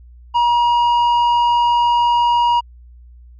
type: tone with tanh clipping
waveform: triangle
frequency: 954 Hz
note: A#5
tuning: 40 cents sharp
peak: -13 dBFS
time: 0.34-2.61 s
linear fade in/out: 20 ms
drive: 11 dB
effects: added 60 Hz sine -39 dBFS peak until 3.39 s